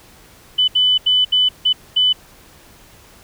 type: tone bursts at uneven times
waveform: sine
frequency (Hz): 3000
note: F#7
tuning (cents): +23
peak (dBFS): -11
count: 6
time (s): 0.58-0.68 / 0.75-0.98 / 1.06-1.25 / 1.32-1.49 / 1.65-1.73 / 1.96-2.13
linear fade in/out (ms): 10
effects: pink hiss -46 dBFS RMS until 3.23 s